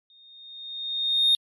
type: tone with exponential growth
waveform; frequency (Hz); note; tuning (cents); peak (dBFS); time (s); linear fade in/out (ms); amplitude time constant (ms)
sine; 3685; A#7; -21; -13; 0.1-1.35; 1; 270
effects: tanh soft clip ceiling -14 dBFS + MP3 96 kbps